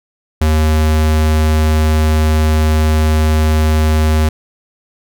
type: tone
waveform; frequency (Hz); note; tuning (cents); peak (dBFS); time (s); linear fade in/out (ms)
square; 77.78; D#2; 0; -10; 0.41-4.29; 5
effects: none